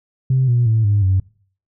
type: tone with pitch steps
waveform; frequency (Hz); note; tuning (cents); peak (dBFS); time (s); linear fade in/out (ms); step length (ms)
sine; 130.81 / 120.65 / 111.28 / 102.63 / 94.66; C3 / B2 / A2 / G#2 / F#2; 0 / -40 / +20 / -20 / +40; -11; 0.3-1.2; 5; 180
effects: noise-tail reverb RT60 0.5 s tail -23 dB re dry + tanh soft clip ceiling -8 dBFS